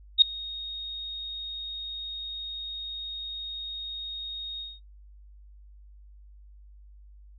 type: tone with ADSR envelope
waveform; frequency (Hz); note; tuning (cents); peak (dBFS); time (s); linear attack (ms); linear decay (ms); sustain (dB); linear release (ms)
sine; 3729; A#7; 0; -9; 0.18-4.8; 38; 4; -24; 200
effects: noise-tail reverb RT60 0.1 s tail -22 dB re dry + added 50 Hz sine -48 dBFS peak until 7.38 s